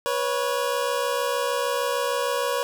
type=tone pair together; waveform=25% pulse; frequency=488.2 / 554.7 Hz; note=B4 / C#5; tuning=-20 / +1 cents; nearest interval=major second; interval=221 cents; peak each=-22 dBFS; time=0.06-2.63 s; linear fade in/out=0 ms; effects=none